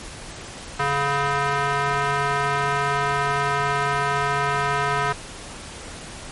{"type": "tone with band-pass filter", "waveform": "square", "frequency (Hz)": 141, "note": "C#3", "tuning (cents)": 30, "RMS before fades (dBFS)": -22, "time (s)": [0.79, 5.13], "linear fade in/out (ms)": 10, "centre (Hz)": 1300, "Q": 1.6, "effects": ["pink hiss -37 dBFS RMS until 6.31 s", "MP3 48 kbps"]}